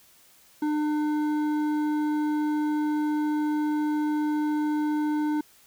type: tone with hard clipping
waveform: sine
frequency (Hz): 301.2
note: D4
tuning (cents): +44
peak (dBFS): -25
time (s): 0.62-5.41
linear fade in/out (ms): 5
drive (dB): 9
effects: white hiss -57 dBFS RMS until 5.66 s